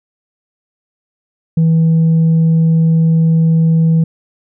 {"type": "tone with tanh clipping", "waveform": "sine", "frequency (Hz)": 162.7, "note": "E3", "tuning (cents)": -22, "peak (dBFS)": -8, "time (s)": [1.57, 4.04], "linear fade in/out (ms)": 5, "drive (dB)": 1, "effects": []}